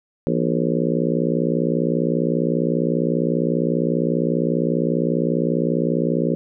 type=harmonic tone with a mistuned harmonic; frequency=60 Hz; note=B1; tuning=49 cents flat; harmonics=3 / 4 / 5 / 6 / 7 / 8 / 9; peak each=-23 / -24 / -25 / -26 / -26 / -27 / -28 dBFS; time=0.27-6.35 s; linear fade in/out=0 ms; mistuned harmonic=3; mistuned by=-150 cents; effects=none